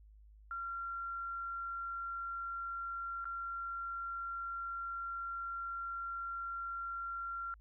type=tone with dropouts; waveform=sine; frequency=1374 Hz; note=F6; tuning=29 cents flat; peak=-38 dBFS; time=0.51-7.54 s; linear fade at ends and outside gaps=1 ms; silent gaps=3.244-3.254 s; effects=added 52 Hz sine -56 dBFS peak until 7.6 s